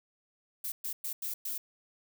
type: noise bursts at uneven times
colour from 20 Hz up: violet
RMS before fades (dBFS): -36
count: 5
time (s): 0.64-0.72 / 0.84-0.93 / 1.04-1.13 / 1.22-1.34 / 1.45-1.58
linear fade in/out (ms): 5
effects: none